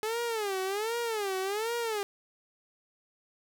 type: tone with vibrato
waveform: sawtooth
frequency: 422.3 Hz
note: G#4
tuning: 29 cents sharp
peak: -26 dBFS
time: 0.03-2.03 s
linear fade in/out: 0 ms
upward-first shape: sine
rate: 1.3 Hz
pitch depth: 200 cents each way
effects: none